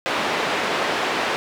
pink band-pass noise, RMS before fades -23 dBFS, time 0.06-1.36 s, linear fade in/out 0 ms, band 390 to 3100 Hz, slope 12 dB/octave, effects none

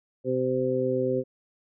harmonic tone, 128.8 Hz, C3, 27 cents flat, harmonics 1 / 2 / 3 / 4, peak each -33 / -30 / -27 / -27 dBFS, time 0.24-1.24 s, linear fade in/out 50 ms, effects none

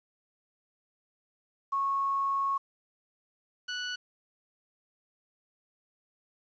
sine / 20% pulse tone pair in turn, 1100 / 1477.9 Hz, C#6 / F#6, -14 / -2 cents, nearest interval perfect fourth, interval 512 cents, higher second, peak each -26 / -28 dBFS, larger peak first, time 1.72-2.58 / 3.68-3.96 s, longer first, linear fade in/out 10 ms, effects resampled to 16000 Hz + 10-bit

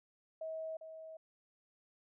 sine tone with echo, 640 Hz, D#5, 49 cents sharp, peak -39 dBFS, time 0.41-0.77 s, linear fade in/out 5 ms, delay 400 ms, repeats 1, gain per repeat -8 dB, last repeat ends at 1.17 s, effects none

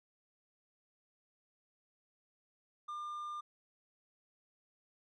triangle tone, 1200 Hz, D6, 37 cents sharp, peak -38 dBFS, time 2.88-3.41 s, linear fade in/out 10 ms, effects resampled to 22050 Hz

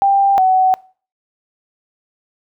sine tone pair in turn, 791 / 750.5 Hz, G5 / F#5, +15 / +24 cents, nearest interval minor second, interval 91 cents, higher first, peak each -9 dBFS, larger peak neither, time 0.02-0.38 / 0.38-0.74 s, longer neither, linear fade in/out 0 ms, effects noise-tail reverb RT60 0.4 s tail -23 dB re dry

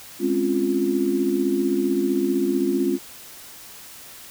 sine chord, Db major seventh, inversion second, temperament equal, 207.7 / 261.6 / 277.2 / 349.2 Hz, Ab3 / C4 / Db4 / F4, 0 / 0 / 0 / 0 cents, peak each -27 / -26 / -24 / -22 dBFS, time 0.19-2.99 s, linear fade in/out 50 ms, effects white hiss -42 dBFS RMS until 4.3 s

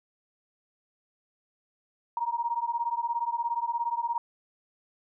sine beating tone pair, 932.3 / 949.3 Hz, A#5 / A#5, 0 / +31 cents, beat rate 17 Hz, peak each -30 dBFS, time 2.17-4.18 s, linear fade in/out 2 ms, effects none

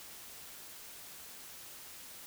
silence, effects white hiss -50 dBFS RMS until 2.26 s

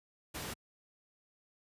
pink noise, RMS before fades -41 dBFS, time 0.34-0.54 s, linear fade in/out 10 ms, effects high-pass 60 Hz 12 dB/octave + resampled to 32000 Hz

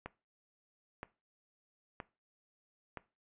click train, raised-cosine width 0.5 ms, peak -26 dBFS, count 4, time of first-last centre 0.06-2.973 s, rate 1.03 Hz, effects noise-tail reverb RT60 0.3 s tail -19 dB re dry + resampled to 8000 Hz

